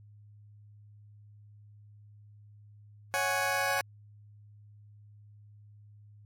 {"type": "chord", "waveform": "20% pulse", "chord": "C# suspended fourth", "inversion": "none", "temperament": "just", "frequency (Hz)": [554.4, 739.2, 831.5], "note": ["C#5", "F#5", "G#5"], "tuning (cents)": [0, -2, 2], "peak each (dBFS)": -28, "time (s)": [3.14, 3.81], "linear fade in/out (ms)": 0, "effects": ["added 104 Hz sine -52 dBFS peak until 6.25 s", "AAC 48 kbps"]}